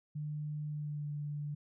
sine tone with pitch glide, 150 to 147.08 Hz, D3 to D3, +37 to +3 cents, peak -36 dBFS, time 0.15-1.55 s, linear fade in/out 10 ms, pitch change -34 cents, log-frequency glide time 0.69-1.08 s, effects none

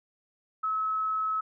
sine tone, 1291 Hz, E6, 37 cents flat, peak -26 dBFS, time 0.63-1.41 s, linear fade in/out 10 ms, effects none

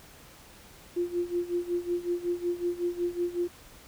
sine tone with tremolo, 350 Hz, F4, 4 cents sharp, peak -24 dBFS, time 0.96-3.48 s, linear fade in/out 10 ms, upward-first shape sine, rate 5.4 Hz, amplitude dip 85%, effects pink hiss -52 dBFS RMS until 3.87 s

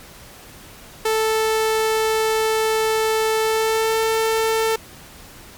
sawtooth tone with pitch glide, 440 to 445.6 Hz, A4 to A4, 0 to +22 cents, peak -13 dBFS, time 1.05-4.76 s, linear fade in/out 5 ms, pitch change +22 cents, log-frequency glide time 3.42-3.99 s, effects pink hiss -42 dBFS RMS until 5.57 s + MP3 96 kbps

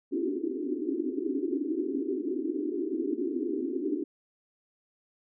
pink band-pass noise, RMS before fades -31 dBFS, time 0.11-4.04 s, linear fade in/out 10 ms, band 260 to 400 Hz, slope 96 dB/octave, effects none

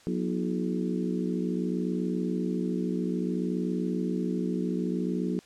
harmonic tone with a mistuned harmonic, 60.6 Hz, B1, 32 cents flat, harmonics 3 / 4 / 5 / 6 / 7, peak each -30 / -32 / -34 / -36 / -37 dBFS, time 0.07-5.39 s, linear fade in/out 0 ms, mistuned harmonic 5, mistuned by +75 cents, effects white hiss -56 dBFS RMS until 5.45 s + low-pass 7000 Hz 12 dB/octave

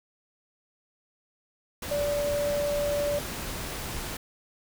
sine tone in noise, 580 Hz, D5, 22 cents flat, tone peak -25 dBFS, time 1.91-3.19 s, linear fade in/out 5 ms, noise pink, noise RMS -35 dBFS, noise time 1.82-4.17 s, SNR +7 dB, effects none

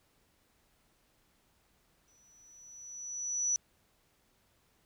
sine tone with exponential growth, 5920 Hz, F#8, in tune, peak -26 dBFS, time 2.08-3.56 s, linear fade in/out 0 ms, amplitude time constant 320 ms, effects pink hiss -71 dBFS RMS until 4.85 s

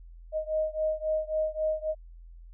sine beating tone pair, 622.3 / 626 Hz, D#5 / D#5, 0 / +10 cents, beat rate 3.7 Hz, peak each -29 / -30 dBFS, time 0.32-1.95 s, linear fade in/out 50 ms, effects added 42 Hz sine -45 dBFS peak until 2.53 s

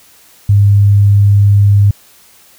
sine tone, 101.2 Hz, G#2, 44 cents flat, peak -4 dBFS, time 0.49-1.91 s, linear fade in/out 5 ms, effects white hiss -44 dBFS RMS until 2.58 s

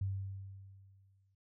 sine tone with exponential decay, 97.1 Hz, G2, 16 cents flat, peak -32 dBFS, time 0.01-1.35 s, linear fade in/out 5 ms, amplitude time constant 290 ms, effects noise-tail reverb RT60 0.1 s tail -25 dB re dry

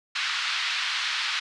white band-pass noise, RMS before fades -28 dBFS, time 0.15-1.4 s, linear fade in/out 10 ms, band 1200 to 4200 Hz, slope 24 dB/octave, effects resampled to 24000 Hz

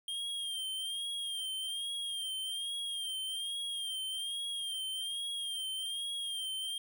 square tone with vibrato, 3200 Hz, G7, 35 cents sharp, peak -36 dBFS, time 0.08-6.78 s, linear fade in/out 2 ms, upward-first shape sine, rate 1.2 Hz, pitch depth 56 cents each way, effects none

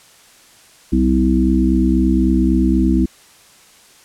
harmonic tone with a mistuned harmonic, 63.8 Hz, C2, 43 cents flat, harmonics 1 / 3 / 4 / 5, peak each -17 / -17 / -17 / -17 dBFS, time 0.92-3.06 s, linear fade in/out 10 ms, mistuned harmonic 5, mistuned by +27 cents, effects white hiss -47 dBFS RMS until 4.04 s + low-pass 10000 Hz 12 dB/octave

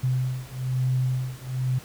sine beating tone pair, 127.8 / 128.9 Hz, C3 / C3, -40 / -26 cents, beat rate 1.1 Hz, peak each -26 / -26 dBFS, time 0.03-1.79 s, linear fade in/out 10 ms, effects pink hiss -46 dBFS RMS until 1.84 s

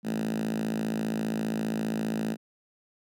5% pulse tone with high-pass filter, 55 Hz, A1, in tune, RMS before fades -30 dBFS, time 0.03-2.37 s, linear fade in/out 50 ms, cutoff 200 Hz, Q 9.9, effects none

